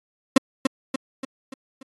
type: tone with echo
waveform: 35% pulse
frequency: 265.9 Hz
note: C4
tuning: 28 cents sharp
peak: -8 dBFS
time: 0.36-0.38 s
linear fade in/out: 5 ms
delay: 290 ms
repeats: 5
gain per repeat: -6 dB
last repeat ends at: 1.83 s
effects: AAC 32 kbps